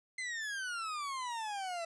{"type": "exponential sweep", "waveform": "40% pulse", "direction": "down", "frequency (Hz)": [2078, 659.3], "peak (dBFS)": -36, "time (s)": [0.18, 1.85], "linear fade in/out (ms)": 5, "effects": ["resampled to 22050 Hz", "11-bit"]}